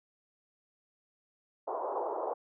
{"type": "band-pass noise", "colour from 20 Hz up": "white", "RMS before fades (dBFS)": -35, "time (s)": [1.67, 2.34], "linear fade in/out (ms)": 10, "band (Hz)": [370, 1000], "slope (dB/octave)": 48, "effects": []}